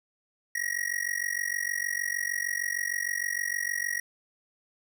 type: tone with amplitude modulation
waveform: square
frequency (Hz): 1900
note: A#6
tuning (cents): +33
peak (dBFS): -25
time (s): 0.55-4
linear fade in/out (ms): 5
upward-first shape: sine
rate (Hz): 46.5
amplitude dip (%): 95
effects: none